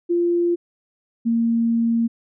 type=tone pair in turn; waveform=sine; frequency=346 / 230.9 Hz; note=F4 / A#3; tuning=-16 / -16 cents; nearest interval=perfect fifth; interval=700 cents; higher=first; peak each=-16 dBFS; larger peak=neither; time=0.09-0.56 / 1.25-2.08 s; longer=second; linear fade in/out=20 ms; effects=none